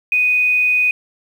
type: tone with quantisation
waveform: sine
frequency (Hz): 2489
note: D#7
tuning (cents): 0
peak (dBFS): -12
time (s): 0.12-0.91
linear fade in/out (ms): 2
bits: 7
effects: none